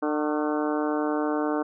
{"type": "harmonic tone with a mistuned harmonic", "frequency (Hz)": 150.4, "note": "D3", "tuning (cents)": 42, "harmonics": [2, 3, 4, 5, 6, 7, 8, 9, 10], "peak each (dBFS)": [-26, -30, -32, -34, -36, -37, -38, -39, -40], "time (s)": [0.02, 1.63], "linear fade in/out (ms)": 10, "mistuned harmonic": 7, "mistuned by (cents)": 62, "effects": []}